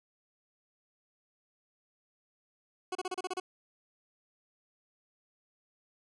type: tone bursts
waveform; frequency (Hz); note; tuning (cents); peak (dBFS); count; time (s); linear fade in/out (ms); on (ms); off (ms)
20% pulse; 368.7; F#4; -6; -28; 8; 2.92-3.4; 5; 32; 32
effects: resampled to 24000 Hz